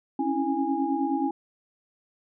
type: tone cluster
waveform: sine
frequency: 271 / 280.5 / 328 / 823 Hz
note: C#4 / C#4 / E4 / G#5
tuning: -39 / +21 / -9 / -16 cents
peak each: -29 dBFS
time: 0.19-1.31 s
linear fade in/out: 5 ms
effects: none